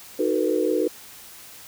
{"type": "chord", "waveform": "sine", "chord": "B dominant seventh", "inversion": "first", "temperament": "equal with one note detuned", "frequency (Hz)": [311.1, 370, 448.2, 493.9], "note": ["D#4", "F#4", "A4", "B4"], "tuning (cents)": [0, 0, 32, 0], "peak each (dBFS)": -25, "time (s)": [0.19, 0.88], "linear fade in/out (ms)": 5, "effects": ["white hiss -44 dBFS RMS until 1.67 s"]}